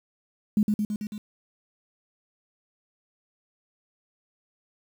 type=tone with echo; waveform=sine; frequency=210 Hz; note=G#3; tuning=19 cents sharp; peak=-17 dBFS; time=0.57-0.63 s; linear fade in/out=2 ms; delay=110 ms; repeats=5; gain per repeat=-3 dB; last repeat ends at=1.18 s; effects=8-bit